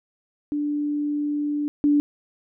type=tone pair in turn; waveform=sine; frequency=293.7 / 291.7 Hz; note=D4 / D4; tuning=0 / -12 cents; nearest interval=unison; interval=12 cents; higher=first; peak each=-22 / -15 dBFS; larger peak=second; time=0.52-1.68 / 1.84-2 s; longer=first; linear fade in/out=0 ms; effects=none